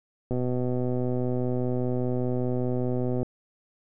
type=click train; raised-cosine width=2 ms; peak=-16 dBFS; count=366; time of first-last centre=0.31-3.23 s; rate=125 Hz; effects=none